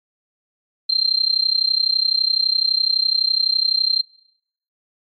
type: tone with amplitude modulation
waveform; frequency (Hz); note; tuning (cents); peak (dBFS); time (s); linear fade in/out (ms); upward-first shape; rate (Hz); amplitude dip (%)
sine; 4157; C8; -12; -11; 0.89-4.02; 10; sine; 31.9; 90
effects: noise-tail reverb RT60 0.7 s tail -21 dB re dry + MP3 32 kbps